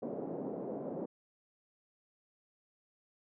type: band-pass noise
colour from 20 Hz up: white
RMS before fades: -40 dBFS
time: 0.02-1.06 s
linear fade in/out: 10 ms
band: 180 to 550 Hz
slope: 24 dB/octave
effects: none

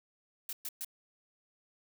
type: noise bursts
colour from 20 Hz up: blue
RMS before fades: -39 dBFS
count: 3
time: 0.49-0.847 s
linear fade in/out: 2 ms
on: 39 ms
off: 120 ms
effects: none

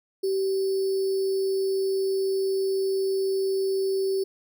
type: tone with sample-and-hold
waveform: sine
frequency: 386 Hz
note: G4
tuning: 27 cents flat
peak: -22 dBFS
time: 0.23-4.24 s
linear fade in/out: 10 ms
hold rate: 4900 Hz
effects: none

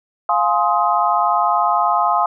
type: chord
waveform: sine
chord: F minor seventh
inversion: none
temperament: just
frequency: 698.5 / 838.1 / 1047.7 / 1257.2 Hz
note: F5 / Ab5 / C6 / Eb6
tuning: 0 / +16 / +2 / +18 cents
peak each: -19 dBFS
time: 0.29-2.26 s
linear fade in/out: 2 ms
effects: none

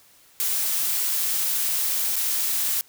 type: noise with dropouts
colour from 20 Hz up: blue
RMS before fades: -24 dBFS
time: 0.4-2.81 s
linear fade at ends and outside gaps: 0 ms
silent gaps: 2.158-2.164 s
effects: white hiss -55 dBFS RMS until 2.88 s

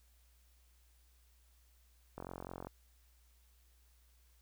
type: click train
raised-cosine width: 1 ms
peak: -30 dBFS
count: 23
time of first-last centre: 2.18-2.67 s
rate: 44.9 Hz
effects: added 60 Hz sine -65 dBFS peak until 4.41 s + white hiss -73 dBFS RMS until 4.41 s

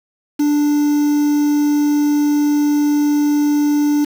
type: tone with quantisation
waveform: triangle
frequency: 293.7 Hz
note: D4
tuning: in tune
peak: -10 dBFS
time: 0.39-4.05 s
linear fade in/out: 10 ms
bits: 5
effects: none

